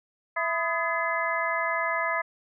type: tone cluster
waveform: sine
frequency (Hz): 661 / 1003 / 1254 / 1702 / 2047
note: E5 / B5 / D#6 / G#6 / C7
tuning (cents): +5 / +26 / +13 / +42 / -38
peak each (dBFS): -31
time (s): 0.36-2.22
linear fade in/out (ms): 10
effects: none